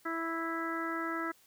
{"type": "harmonic tone", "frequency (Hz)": 329.6, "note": "E4", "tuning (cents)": 0, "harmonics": [1, 2, 3, 4, 5, 6], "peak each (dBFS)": [-37, -44, -44, -37, -41, -43], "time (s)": [0.05, 1.32], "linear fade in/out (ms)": 10, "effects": ["white hiss -64 dBFS RMS until 1.46 s"]}